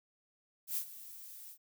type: noise with ADSR envelope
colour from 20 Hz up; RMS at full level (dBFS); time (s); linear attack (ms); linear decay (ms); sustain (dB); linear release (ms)
violet; -34; 0.67-1.58; 95; 80; -16; 76
effects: none